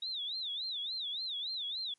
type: tone with vibrato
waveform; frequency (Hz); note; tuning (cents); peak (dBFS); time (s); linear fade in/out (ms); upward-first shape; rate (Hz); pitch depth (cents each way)
sine; 3729; A#7; 0; -35; 0.02-1.94; 5; sine; 3.5; 200
effects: white hiss -75 dBFS RMS until 1.98 s + MP3 48 kbps